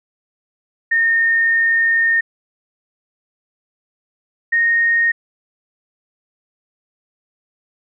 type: tone pair in turn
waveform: sine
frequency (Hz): 1832 / 1854.4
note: A#6 / A#6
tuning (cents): -31 / -10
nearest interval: unison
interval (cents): 21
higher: second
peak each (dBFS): -12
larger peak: neither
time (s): 0.91-2.21 / 4.52-5.12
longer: first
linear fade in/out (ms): 10
effects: none